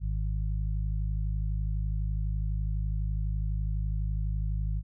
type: harmonic tone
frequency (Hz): 52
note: G#1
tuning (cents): +3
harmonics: 1 / 2 / 3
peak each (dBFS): -28 / -34 / -38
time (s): 0-4.83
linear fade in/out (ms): 50
effects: none